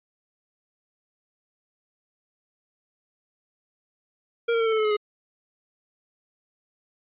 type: tone with pitch steps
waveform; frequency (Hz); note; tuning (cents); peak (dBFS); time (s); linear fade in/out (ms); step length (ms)
square; 466.9 / 459.7 / 452.6 / 445.6 / 438.7 / 431.9 / 425.2 / 418.6; A#4 / A#4 / A4 / A4 / A4 / A4 / G#4 / G#4; +3 / -24 / +49 / +22 / -5 / -32 / +41 / +14; -21; 4.48-4.968; 10; 61
effects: resampled to 8000 Hz